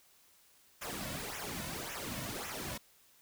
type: noise with flanger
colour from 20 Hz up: pink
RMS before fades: -41 dBFS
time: 0.81-2.78 s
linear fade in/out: 10 ms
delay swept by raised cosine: 0.22 to 2.52 ms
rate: 1.8 Hz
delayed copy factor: -0.75
effects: white hiss -65 dBFS RMS until 3.21 s